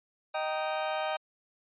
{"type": "chord", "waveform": "sawtooth", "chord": "Eb major", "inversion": "none", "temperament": "just", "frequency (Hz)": [622.3, 777.8, 933.4], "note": ["Eb5", "G5", "Bb5"], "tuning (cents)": [0, -14, 2], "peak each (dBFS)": [-28, -30, -34], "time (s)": [0.34, 1.17], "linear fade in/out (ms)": 10, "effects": ["resampled to 8000 Hz"]}